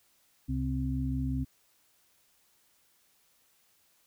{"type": "harmonic tone", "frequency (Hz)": 65.41, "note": "C2", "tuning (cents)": 0, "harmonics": [1, 2, 4], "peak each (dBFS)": [-33, -33, -33], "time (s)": [0.48, 1.45], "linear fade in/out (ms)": 20, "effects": ["white hiss -68 dBFS RMS until 4.06 s"]}